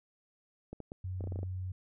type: clicks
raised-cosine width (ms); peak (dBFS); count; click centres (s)
2; -29; 10; 0.73 / 0.803 / 0.919 / 1.208 / 1.24 / 1.273 / 1.322 / 1.359 / 1.39 / 1.431
type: tone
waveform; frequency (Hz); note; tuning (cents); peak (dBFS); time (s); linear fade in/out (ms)
sine; 92.5; F#2; 0; -35; 1.04-1.72; 5
effects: none